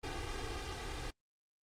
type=noise with comb filter; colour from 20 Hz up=pink; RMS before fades=-40 dBFS; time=0.03-1.11 s; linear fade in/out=10 ms; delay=2.5 ms; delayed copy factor=+1; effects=low-pass 6000 Hz 12 dB/octave + Opus 32 kbps